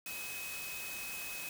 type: tone in noise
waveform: sine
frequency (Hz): 2545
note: D#7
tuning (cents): +39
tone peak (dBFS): -43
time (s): 0.06-1.49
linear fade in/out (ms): 2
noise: white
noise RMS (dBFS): -44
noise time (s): 0.06-1.49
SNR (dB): -2
effects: none